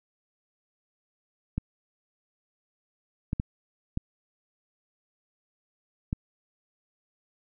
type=clicks; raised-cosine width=5 ms; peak=-15 dBFS; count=5; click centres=1.58 / 3.331 / 3.399 / 3.974 / 6.129 s; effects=none